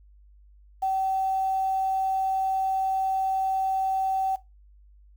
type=tone with quantisation; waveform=sine; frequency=767 Hz; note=G5; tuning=38 cents flat; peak=-22 dBFS; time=0.82-4.36 s; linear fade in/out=10 ms; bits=8; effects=noise-tail reverb RT60 0.2 s tail -17 dB re dry + added 50 Hz sine -51 dBFS peak until 5.16 s